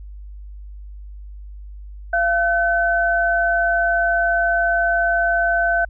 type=tone pair together; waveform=sine; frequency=685.7 / 1520 Hz; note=F5 / F#6; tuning=-32 / +46 cents; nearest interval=octave + major second; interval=1378 cents; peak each=-18 dBFS; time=2.13-5.85 s; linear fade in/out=5 ms; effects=added 50 Hz sine -33 dBFS peak until 5.89 s